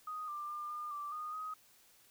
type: tone with pitch steps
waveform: sine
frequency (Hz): 1245 / 1187 / 1199 / 1208 / 1171 / 1229 / 1258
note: D#6 / D6 / D6 / D6 / D6 / D#6 / D#6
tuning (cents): +1 / +18 / +36 / +48 / -5 / -22 / +19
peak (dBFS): -39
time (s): 0.07-1.54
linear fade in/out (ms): 5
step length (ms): 210
effects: white hiss -65 dBFS RMS until 2.1 s